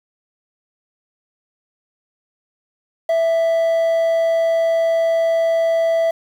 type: tone with quantisation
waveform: triangle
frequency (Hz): 660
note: E5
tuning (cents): +2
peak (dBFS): -12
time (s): 3.09-6.11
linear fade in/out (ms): 5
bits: 7
effects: none